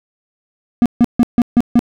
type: tone bursts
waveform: triangle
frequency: 239.5 Hz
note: A#3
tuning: 47 cents sharp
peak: -4 dBFS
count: 6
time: 0.82-1.792 s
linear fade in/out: 0 ms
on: 37 ms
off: 150 ms
effects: none